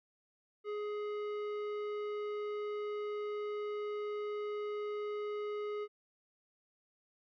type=tone with tanh clipping; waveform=triangle; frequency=417.9 Hz; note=G#4; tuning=11 cents sharp; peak=-38 dBFS; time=0.64-5.88 s; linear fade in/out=50 ms; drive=17 dB; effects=none